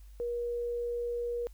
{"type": "tone", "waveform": "sine", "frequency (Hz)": 477.4, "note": "A#4", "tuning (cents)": 41, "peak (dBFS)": -31, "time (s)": [0.2, 1.47], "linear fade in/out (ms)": 0, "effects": ["added 50 Hz sine -48 dBFS peak until 1.53 s", "white hiss -67 dBFS RMS until 1.53 s"]}